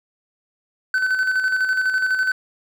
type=tone with tremolo; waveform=triangle; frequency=1519 Hz; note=F#6; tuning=45 cents sharp; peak=-14 dBFS; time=0.94-2.32 s; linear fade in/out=2 ms; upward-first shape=square; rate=12 Hz; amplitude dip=45%; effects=none